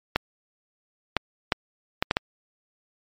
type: clicks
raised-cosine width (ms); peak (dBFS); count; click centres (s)
0.3; -4; 6; 0.16 / 1.167 / 1.522 / 2.025 / 2.111 / 2.169
effects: MP3 64 kbps